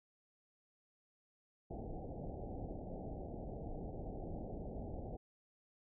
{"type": "low-pass noise", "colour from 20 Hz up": "pink", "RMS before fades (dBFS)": -45, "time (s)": [1.7, 5.17], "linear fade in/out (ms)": 10, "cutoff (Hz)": 800, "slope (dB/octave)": 96, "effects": []}